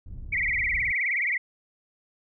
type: low-pass noise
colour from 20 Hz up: pink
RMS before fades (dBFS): -38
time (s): 0.06-0.92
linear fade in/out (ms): 10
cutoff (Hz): 100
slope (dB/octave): 12
type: tone with vibrato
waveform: sine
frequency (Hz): 2121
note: C7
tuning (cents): +23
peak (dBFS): -23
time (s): 0.32-1.38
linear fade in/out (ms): 10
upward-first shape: triangle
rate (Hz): 19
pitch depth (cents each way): 200
effects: none